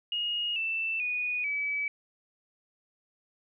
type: tone with pitch steps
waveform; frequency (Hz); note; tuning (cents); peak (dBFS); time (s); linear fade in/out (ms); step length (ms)
sine; 2869 / 2661 / 2469 / 2290; F7 / E7 / D#7 / D7; +46 / +16 / -14 / -44; -28; 0.12-1.88; 2; 440
effects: none